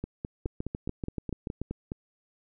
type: two click trains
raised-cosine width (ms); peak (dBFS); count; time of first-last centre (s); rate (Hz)
3; -20 / -19; 10 / 9; 0.04-1.919 / 0.46-1.616; 4.79 / 6.92
effects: none